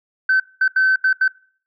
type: tone bursts at uneven times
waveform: sine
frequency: 1533 Hz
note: G6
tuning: 39 cents flat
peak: -11 dBFS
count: 5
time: 0.29-0.4 / 0.61-0.68 / 0.76-0.96 / 1.04-1.13 / 1.21-1.28 s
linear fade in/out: 5 ms
effects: noise-tail reverb RT60 0.5 s tail -23 dB re dry + tanh soft clip ceiling -9 dBFS